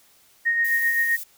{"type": "tone with tremolo", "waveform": "sine", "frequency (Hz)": 1860, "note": "A#6", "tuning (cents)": -4, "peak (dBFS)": -17, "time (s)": [0.45, 1.17], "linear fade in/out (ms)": 20, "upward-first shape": "sine", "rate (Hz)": 7.7, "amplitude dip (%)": 40}
{"type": "noise", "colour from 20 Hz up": "violet", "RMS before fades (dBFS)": -34, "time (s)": [0.64, 1.24], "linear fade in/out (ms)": 10}
{"effects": ["white hiss -57 dBFS RMS until 1.37 s"]}